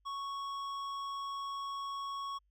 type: tone with hard clipping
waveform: sine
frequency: 1108.7 Hz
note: C#6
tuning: in tune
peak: -39 dBFS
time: 0.05-2.39 s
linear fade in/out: 20 ms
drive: 10 dB
effects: added 50 Hz sine -70 dBFS peak until 2.5 s